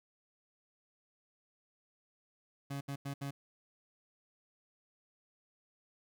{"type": "tone bursts at uneven times", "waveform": "30% pulse", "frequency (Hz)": 139.7, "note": "C#3", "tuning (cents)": 14, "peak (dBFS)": -35, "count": 4, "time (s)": [[2.7, 2.81], [2.88, 2.96], [3.05, 3.14], [3.21, 3.31]], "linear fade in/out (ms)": 10, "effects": []}